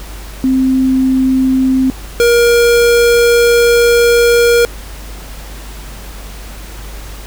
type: tone pair in turn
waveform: sine / square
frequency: 261.6 / 473 Hz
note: C4 / A#4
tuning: 0 / +25 cents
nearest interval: minor seventh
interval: 1025 cents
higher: second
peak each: -8 / -7 dBFS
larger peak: second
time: 0.44-1.9 / 2.2-4.65 s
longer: second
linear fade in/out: 0 ms
effects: added 50 Hz sine -27 dBFS peak until 7.26 s + pink hiss -33 dBFS RMS until 7.26 s